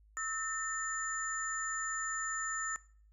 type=tone cluster; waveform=sine; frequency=1300 / 1805 / 7080 Hz; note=E6 / A6 / A8; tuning=-24 / +44 / +10 cents; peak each=-39 / -40 / -40 dBFS; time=0.17-2.76 s; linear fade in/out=0 ms; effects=noise-tail reverb RT60 0.5 s tail -19 dB re dry + added 52 Hz sine -60 dBFS peak until 3.12 s